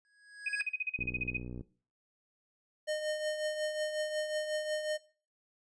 square tone with exponential growth, 1661.2 Hz, G#6, in tune, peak -32 dBFS, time 0.05-0.61 s, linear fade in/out 0 ms, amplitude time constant 120 ms
sine tone bursts, 2506 Hz, D#7, 12 cents sharp, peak -30 dBFS, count 14, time 0.46-1.372 s, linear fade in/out 5 ms, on 28 ms, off 40 ms
click train, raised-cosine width 3 ms, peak -30 dBFS, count 39, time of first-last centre 0.99-1.61 s, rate 61.3 Hz
square tone with tremolo, 612 Hz, D#5, 29 cents flat, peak -31 dBFS, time 2.87-4.98 s, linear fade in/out 20 ms, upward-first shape triangle, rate 5.5 Hz, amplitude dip 60%
effects noise-tail reverb RT60 0.4 s tail -18 dB re dry + resampled to 22050 Hz

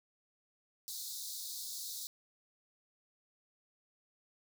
pink high-pass noise, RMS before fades -43 dBFS, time 0.88-2.07 s, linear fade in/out 0 ms, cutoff 3700 Hz, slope 96 dB/octave, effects none

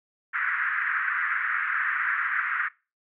white band-pass noise, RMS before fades -27 dBFS, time 0.33-2.69 s, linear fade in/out 20 ms, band 1300 to 1900 Hz, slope 48 dB/octave, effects noise-tail reverb RT60 0.3 s tail -22 dB re dry

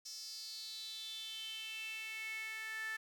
sawtooth tone with high-pass filter sweep, 440 Hz, A4, in tune, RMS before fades -45 dBFS, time 0.05-2.97 s, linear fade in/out 10 ms, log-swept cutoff 5400 to 1700 Hz, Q 7, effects none

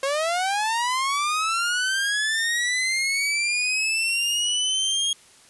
sawtooth linear sweep, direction up, 533 to 3277 Hz, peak -18 dBFS, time 0.03-5.13 s, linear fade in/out 2 ms, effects white hiss -52 dBFS RMS until 5.49 s + resampled to 24000 Hz

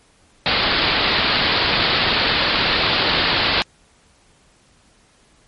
white low-pass noise, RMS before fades -18 dBFS, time 0.46-3.62 s, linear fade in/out 0 ms, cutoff 4700 Hz, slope 96 dB/octave, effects pink hiss -55 dBFS RMS until 5.47 s + MP3 48 kbps

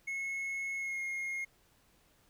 triangle tone with pitch glide, 2181 to 2144 Hz, C#7 to C7, -29 to +42 cents, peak -33 dBFS, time 0.07-1.45 s, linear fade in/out 10 ms, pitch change -29 cents, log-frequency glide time 0.76-1.01 s, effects pink hiss -68 dBFS RMS until 2.29 s

